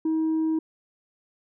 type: tone with tanh clipping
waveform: sine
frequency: 318.4 Hz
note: D#4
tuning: 40 cents sharp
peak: -22 dBFS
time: 0.05-0.59 s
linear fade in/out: 5 ms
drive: 1 dB
effects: none